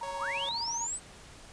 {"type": "tone with tremolo", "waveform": "sine", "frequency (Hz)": 932.3, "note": "A#5", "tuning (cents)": 0, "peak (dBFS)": -34, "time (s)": [0.01, 0.87], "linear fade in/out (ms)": 5, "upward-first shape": "square", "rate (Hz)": 15, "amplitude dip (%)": 50}
{"type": "tone", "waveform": "sawtooth", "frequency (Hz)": 555, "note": "C#5", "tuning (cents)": 2, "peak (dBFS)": -35, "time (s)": [0.03, 0.49], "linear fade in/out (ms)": 0}
{"type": "linear sweep", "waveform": "sine", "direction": "up", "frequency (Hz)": [734, 8350], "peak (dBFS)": -32, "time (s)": [0.17, 1], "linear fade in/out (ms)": 50}
{"effects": ["pink hiss -51 dBFS RMS until 1.52 s", "resampled to 22050 Hz"]}